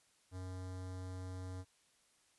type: tone with notch filter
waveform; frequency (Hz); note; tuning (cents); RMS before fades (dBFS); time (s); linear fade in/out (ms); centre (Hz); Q
square; 92.5; F#2; 0; -45; 0.31-1.65; 50; 2600; 1.1
effects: white hiss -72 dBFS RMS until 2.38 s + resampled to 24000 Hz